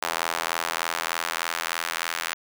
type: tone with high-pass filter sweep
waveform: sawtooth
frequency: 83.3 Hz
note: E2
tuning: 19 cents sharp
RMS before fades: -29 dBFS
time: 0.02-2.34 s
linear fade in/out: 5 ms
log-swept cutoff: 910 to 1500 Hz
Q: 1.1
effects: none